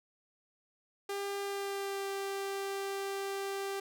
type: tone with pitch glide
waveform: sawtooth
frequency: 399.4 to 393.4 Hz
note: G4 to G4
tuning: +32 to +6 cents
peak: -31 dBFS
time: 1.09-3.8 s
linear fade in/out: 5 ms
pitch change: -26 cents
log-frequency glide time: 1.42-2.06 s
effects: none